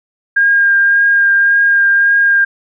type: tone with vibrato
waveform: sine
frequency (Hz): 1612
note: G6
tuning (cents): +48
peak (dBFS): -7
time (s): 0.36-2.45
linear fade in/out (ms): 10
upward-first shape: triangle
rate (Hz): 1.8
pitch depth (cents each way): 15
effects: none